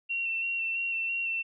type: tone with vibrato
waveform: sine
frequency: 2717 Hz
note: F7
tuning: 48 cents flat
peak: -28 dBFS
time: 0.09-1.43 s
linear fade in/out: 20 ms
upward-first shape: square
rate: 3 Hz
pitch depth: 16 cents each way
effects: none